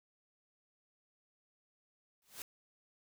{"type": "noise with exponential growth", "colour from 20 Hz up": "white", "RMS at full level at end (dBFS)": -41, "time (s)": [2.22, 2.42], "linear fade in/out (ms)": 1, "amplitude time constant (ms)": 43, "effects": []}